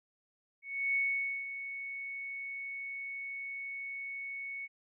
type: tone with ADSR envelope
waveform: sine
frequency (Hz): 2217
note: C#7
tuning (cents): 0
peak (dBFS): -27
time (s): 0.62-4.68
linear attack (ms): 330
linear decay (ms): 500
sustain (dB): -11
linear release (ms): 34
effects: none